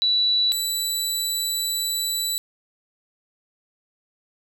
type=tone pair in turn; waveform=sine / 20% pulse; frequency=3945 / 3959 Hz; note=B7 / B7; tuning=-3 / +3 cents; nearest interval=unison; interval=6 cents; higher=second; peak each=-17 dBFS; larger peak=neither; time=0.02-0.52 / 0.52-2.38 s; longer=second; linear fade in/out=0 ms; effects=none